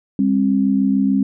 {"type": "tone pair together", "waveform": "sine", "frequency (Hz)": [200.4, 267.2], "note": ["G3", "C4"], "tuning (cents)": [38, 36], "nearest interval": "perfect fourth", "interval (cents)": 498, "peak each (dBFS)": -16, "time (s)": [0.19, 1.23], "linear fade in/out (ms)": 2, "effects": []}